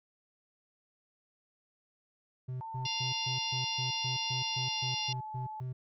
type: tone bursts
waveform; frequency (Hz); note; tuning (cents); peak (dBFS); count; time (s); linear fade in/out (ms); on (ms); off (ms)
triangle; 127.7; C3; -42; -33; 13; 2.48-5.73; 10; 130; 130
type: tone with pitch glide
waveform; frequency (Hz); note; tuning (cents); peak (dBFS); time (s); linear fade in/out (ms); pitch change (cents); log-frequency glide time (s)
sine; 895 to 864; A5 to A5; +29 to -32; -39; 2.61-5.6; 0; -61; 4.4-5.08
type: harmonic tone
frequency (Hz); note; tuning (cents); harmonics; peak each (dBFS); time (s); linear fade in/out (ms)
698.5; F5; 0; 3 / 4 / 5 / 6 / 7 / 8; -48 / -36 / -40 / -42 / -41 / -40; 2.85-5.13; 5
effects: none